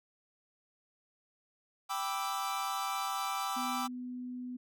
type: chord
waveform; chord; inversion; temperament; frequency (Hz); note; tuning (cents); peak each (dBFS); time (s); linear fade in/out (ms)
45% pulse; E minor seventh; first; equal; 784 / 987.8 / 1174.7 / 1318.5; G5 / B5 / D6 / E6; 0 / 0 / 0 / 0; -38 / -41 / -38 / -39; 1.89-3.88; 20
type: tone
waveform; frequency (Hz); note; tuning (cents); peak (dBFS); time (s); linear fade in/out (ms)
sine; 249.1; B3; +15; -38; 3.56-4.57; 10
effects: none